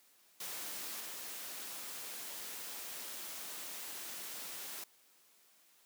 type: noise with level steps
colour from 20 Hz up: white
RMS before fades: -43 / -45 dBFS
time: 0.4-4.84 s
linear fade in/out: 5 ms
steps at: 1 s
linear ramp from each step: 5 ms
effects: white hiss -67 dBFS RMS until 5.85 s + high-pass 200 Hz 12 dB/octave